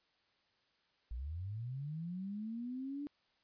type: linear sweep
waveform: sine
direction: up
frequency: 53.9 to 293.7 Hz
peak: -39 dBFS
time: 1.11-3.07 s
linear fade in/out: 0 ms
effects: white hiss -75 dBFS RMS until 3.43 s + resampled to 11025 Hz